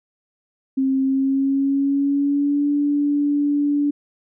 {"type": "tone with pitch glide", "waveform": "sine", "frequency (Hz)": [266.8, 289.3], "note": ["C4", "D4"], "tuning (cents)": [34, -26], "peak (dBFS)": -16, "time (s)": [0.77, 3.91], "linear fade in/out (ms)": 10, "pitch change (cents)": 140, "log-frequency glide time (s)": [1.03, 2.69], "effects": []}